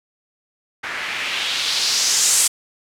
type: noise with low-pass filter sweep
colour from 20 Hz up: blue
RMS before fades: -20 dBFS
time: 0.83-2.48 s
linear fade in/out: 10 ms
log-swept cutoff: 1700 to 8600 Hz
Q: 2.1
effects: none